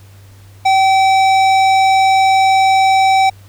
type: tone with hard clipping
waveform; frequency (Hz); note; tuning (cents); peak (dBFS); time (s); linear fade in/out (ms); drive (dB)
sine; 769; G5; -33; -10; 0.65-3.3; 10; 14
effects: added 98 Hz sine -38 dBFS peak until 3.48 s + pink hiss -48 dBFS RMS until 3.48 s